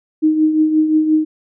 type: tone with tremolo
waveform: sine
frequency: 311.1 Hz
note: D#4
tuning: in tune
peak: -8 dBFS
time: 0.22-1.25 s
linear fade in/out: 20 ms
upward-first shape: triangle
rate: 5.7 Hz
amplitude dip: 60%
effects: none